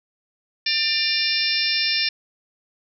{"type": "harmonic tone with a mistuned harmonic", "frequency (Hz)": 597, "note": "D5", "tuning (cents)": 28, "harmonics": [3, 4, 5, 6, 7, 8, 9], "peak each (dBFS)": [-29, -26, -29, -27, -28, -27, -24], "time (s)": [0.66, 2.09], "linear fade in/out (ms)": 5, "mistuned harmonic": 5, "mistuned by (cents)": -92, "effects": []}